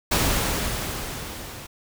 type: noise with level ramp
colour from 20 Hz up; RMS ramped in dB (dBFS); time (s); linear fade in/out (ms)
pink; -20 to -39; 0.11-1.67; 10
effects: none